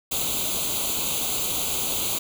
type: noise with comb filter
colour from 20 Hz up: white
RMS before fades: -26 dBFS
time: 0.11-2.19 s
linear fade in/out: 10 ms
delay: 0.28 ms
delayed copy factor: +0.9
effects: none